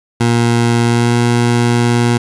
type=tone with pitch glide; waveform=20% pulse; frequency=118 to 119.44 Hz; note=A#2 to A#2; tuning=+22 to +43 cents; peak=-5 dBFS; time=0.2-2.18 s; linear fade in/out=10 ms; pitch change=+21 cents; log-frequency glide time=0.86-1.14 s; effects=resampled to 24000 Hz + 7-bit